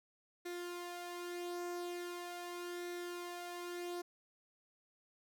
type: tone with flanger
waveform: sawtooth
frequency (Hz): 351.3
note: F4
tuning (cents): +10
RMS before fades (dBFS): -44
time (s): 0.45-4.02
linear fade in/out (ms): 10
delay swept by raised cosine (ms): 0.51 to 2.71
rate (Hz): 0.41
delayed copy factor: +0.5
effects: none